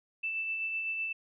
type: tone with tremolo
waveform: sine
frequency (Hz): 2649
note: E7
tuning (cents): +8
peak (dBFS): -30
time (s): 0.23-1.13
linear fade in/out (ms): 10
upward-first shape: sine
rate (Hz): 7.9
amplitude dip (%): 30
effects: none